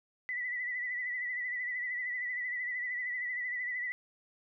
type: tone with vibrato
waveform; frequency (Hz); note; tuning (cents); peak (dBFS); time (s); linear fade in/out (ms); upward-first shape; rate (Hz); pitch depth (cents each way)
sine; 1975.5; B6; 0; -33; 0.29-3.92; 0; sine; 13; 48
effects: none